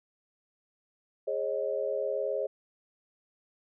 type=chord; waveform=sine; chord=Ab suspended fourth; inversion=none; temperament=equal with one note detuned; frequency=415.3 / 543 / 622.3 Hz; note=Ab4 / Db5 / Eb5; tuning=0 / -36 / 0 cents; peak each=-34 / -31 / -34 dBFS; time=1.27-2.47 s; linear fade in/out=10 ms; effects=none